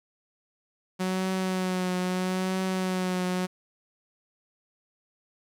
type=tone with vibrato; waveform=sawtooth; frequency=185 Hz; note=F#3; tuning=in tune; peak=-22 dBFS; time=0.99-3.47 s; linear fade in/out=20 ms; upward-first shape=triangle; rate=0.77 Hz; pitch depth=32 cents each way; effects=low-pass 11000 Hz 12 dB/octave + 9-bit